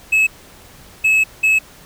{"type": "tone bursts at uneven times", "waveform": "triangle", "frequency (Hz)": 2587, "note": "E7", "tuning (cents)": -33, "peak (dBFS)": -9, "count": 3, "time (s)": [[0.12, 0.27], [1.04, 1.24], [1.43, 1.59]], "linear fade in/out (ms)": 10, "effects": ["pink hiss -43 dBFS RMS until 1.85 s"]}